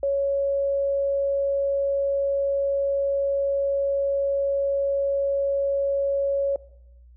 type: tone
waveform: sine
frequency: 556 Hz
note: C#5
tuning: 5 cents sharp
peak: -20 dBFS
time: 0.03-6.56 s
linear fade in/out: 2 ms
effects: noise-tail reverb RT60 0.9 s tail -20 dB re dry + added 60 Hz sine -47 dBFS peak until 7.16 s